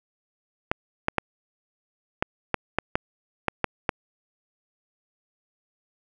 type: clicks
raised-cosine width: 0.5 ms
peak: -6 dBFS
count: 10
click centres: 0.715 / 1.084 / 1.183 / 2.225 / 2.543 / 2.786 / 2.955 / 3.483 / 3.643 / 3.892 s
effects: none